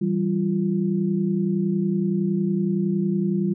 sine tone cluster, 162.4 / 193.2 / 346.8 Hz, E3 / G3 / F4, -26 / -25 / -12 cents, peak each -27 / -21 / -27 dBFS, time 0.01-3.54 s, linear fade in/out 10 ms, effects none

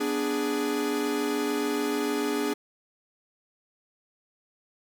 45% pulse chord, G# diminished, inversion first, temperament equal, 246.9 / 293.7 / 415.3 Hz, B3 / D4 / G#4, 0 / 0 / 0 cents, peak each -33 / -29 / -29 dBFS, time 0-2.54 s, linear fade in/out 10 ms, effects none

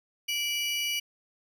35% pulse tone pair together, 2325 / 2932 Hz, D7 / F#7, -18 / -16 cents, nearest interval major third, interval 402 cents, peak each -30 / -28 dBFS, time 0.28-1 s, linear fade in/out 10 ms, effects none

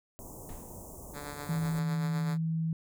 pink band-stop noise, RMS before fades -46 dBFS, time 0.19-1.79 s, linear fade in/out 0 ms, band 1000 to 6500 Hz, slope 48 dB/octave
brown noise with exponential decay, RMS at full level -40 dBFS, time 0.49-0.9 s, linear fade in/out 1 ms, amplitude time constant 87 ms
5% pulse tone with tremolo, 145.2 Hz, D3, 19 cents flat, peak -27 dBFS, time 1.13-2.38 s, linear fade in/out 50 ms, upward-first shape sine, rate 7.9 Hz, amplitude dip 40%
sine tone, 162.2 Hz, E3, 28 cents flat, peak -28 dBFS, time 1.49-2.73 s, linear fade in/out 2 ms
effects none

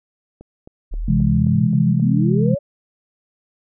click train, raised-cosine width 2 ms, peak -26 dBFS, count 7, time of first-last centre 0.41-1.997 s, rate 3.78 Hz
sine exponential sweep, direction up, 34.12 to 587.3 Hz, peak -21 dBFS, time 0.91-2.59 s, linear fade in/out 20 ms
sine chord, C augmented, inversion none, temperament equal with one note detuned, 130.81 / 166.44 / 207.7 Hz, C3 / E3 / G#3, 0 / +17 / 0 cents, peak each -18 dBFS, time 1.08-2.55 s, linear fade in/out 5 ms
effects none

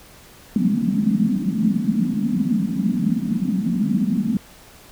pink band-pass noise, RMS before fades -20 dBFS, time 0.56-4.37 s, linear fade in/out 2 ms, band 180 to 240 Hz, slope 48 dB/octave, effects pink hiss -46 dBFS RMS until 4.91 s

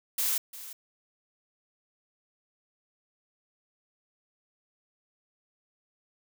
blue noise with echo, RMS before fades -28 dBFS, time 0.18-0.38 s, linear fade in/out 5 ms, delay 350 ms, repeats 1, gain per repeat -15 dB, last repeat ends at 0.73 s, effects none

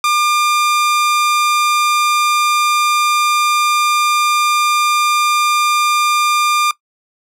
sawtooth tone, 1200 Hz, D6, 37 cents sharp, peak -8 dBFS, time 0.04-6.71 s, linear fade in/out 2 ms, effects noise-tail reverb RT60 0.1 s tail -19 dB re dry + low-pass 12000 Hz 12 dB/octave

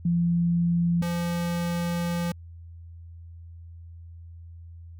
sine / square tone pair in turn, 171.2 / 172.19 Hz, F3 / F3, -34 / -24 cents, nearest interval unison, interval 10 cents, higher second, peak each -20 / -26 dBFS, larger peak first, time 0.05-1.02 / 1.02-2.32 s, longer second, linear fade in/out 5 ms, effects added 84 Hz sine -41 dBFS peak until 4.99 s

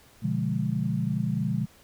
sine chord, B diminished seventh, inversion none, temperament equal with one note detuned, 123.47 / 146.83 / 176.24 / 207.7 Hz, B2 / D3 / F3 / Ab3, 0 / 0 / +16 / 0 cents, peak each -30 dBFS, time 0.22-1.66 s, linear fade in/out 20 ms, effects pink hiss -56 dBFS RMS until 1.83 s

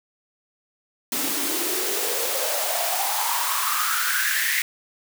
white noise with high-pass filter sweep, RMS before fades -24 dBFS, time 1.12-4.62 s, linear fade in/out 2 ms, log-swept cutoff 250 to 2000 Hz, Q 7.6, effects none

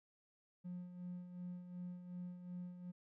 triangle tone with tremolo, 178.5 Hz, F3, 38 cents sharp, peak -40 dBFS, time 0.64-2.92 s, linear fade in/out 20 ms, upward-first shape sine, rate 2.7 Hz, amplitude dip 65%, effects tanh soft clip ceiling -39 dBFS

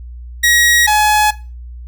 sawtooth tone pair in turn, 1900 / 846.4 Hz, A#6 / G#5, +33 / +33 cents, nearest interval octave + major second, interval 1400 cents, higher first, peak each -6 dBFS, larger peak neither, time 0.43-0.87 / 0.87-1.31 s, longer neither, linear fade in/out 10 ms, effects noise-tail reverb RT60 0.3 s tail -17 dB re dry + added 60 Hz sine -28 dBFS peak until 1.87 s

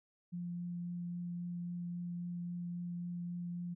sine tone with vibrato, 174.61 Hz, F3, in tune, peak -38 dBFS, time 0.32-3.75 s, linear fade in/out 20 ms, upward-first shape triangle, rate 3.7 Hz, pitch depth 9 cents each way, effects none

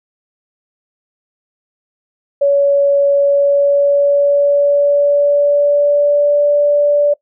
sine tone with pitch glide, 564 to 581.9 Hz, C#5 to D5, +30 to -16 cents, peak -8 dBFS, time 2.41-7.14 s, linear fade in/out 10 ms, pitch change +54 cents, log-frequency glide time 3.1-6.43 s, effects noise-tail reverb RT60 0.1 s tail -21 dB re dry

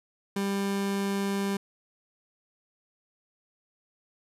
30% pulse tone, 198.1 Hz, G3, 18 cents sharp, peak -24 dBFS, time 0.36-1.57 s, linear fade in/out 5 ms, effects resampled to 32000 Hz

